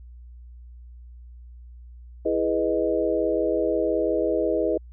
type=chord; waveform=sine; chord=E major seventh; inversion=none; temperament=equal; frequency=329.6 / 415.3 / 493.9 / 622.3 Hz; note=E4 / G#4 / B4 / D#5; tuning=0 / 0 / 0 / 0 cents; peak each=-26 dBFS; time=2.25-4.78 s; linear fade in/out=10 ms; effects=added 60 Hz sine -41 dBFS peak until 4.92 s